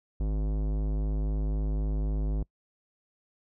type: tone with tanh clipping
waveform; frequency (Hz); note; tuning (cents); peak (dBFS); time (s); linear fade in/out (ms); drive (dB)
sine; 51.91; G#1; 0; -28; 0.2-2.43; 5; 18
effects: noise-tail reverb RT60 0.1 s tail -25 dB re dry